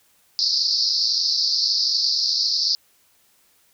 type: band-pass noise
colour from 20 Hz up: pink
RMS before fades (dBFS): -21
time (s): 0.39-2.75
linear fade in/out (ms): 0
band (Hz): 4300 to 5300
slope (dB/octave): 96
effects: white hiss -60 dBFS RMS until 3.73 s